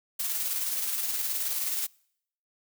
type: noise with tremolo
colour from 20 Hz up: blue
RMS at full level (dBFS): -29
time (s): 0.19-1.87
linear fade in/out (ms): 10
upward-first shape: square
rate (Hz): 19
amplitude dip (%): 30
effects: noise-tail reverb RT60 0.7 s tail -26 dB re dry